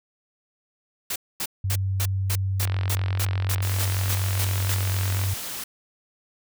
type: noise bursts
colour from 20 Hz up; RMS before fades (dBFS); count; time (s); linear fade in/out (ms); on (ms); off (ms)
white; -28; 13; 1.1-4.747; 5; 59; 240
type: tone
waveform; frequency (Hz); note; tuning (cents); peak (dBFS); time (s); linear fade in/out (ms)
sine; 96.2; G2; -32; -22; 1.64-5.34; 5
type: click train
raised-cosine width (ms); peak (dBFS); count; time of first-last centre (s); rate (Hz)
0.3; -16; 116; 2.63-5.238; 44.1
type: noise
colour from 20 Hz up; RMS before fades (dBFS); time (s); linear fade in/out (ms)
white; -33; 3.62-5.64; 5
effects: none